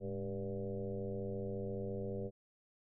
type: tone with frequency modulation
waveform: sine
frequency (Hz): 297.7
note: D4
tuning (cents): +24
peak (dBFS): -37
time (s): 0-2.31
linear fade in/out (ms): 50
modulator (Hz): 94.4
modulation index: 2.7
effects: none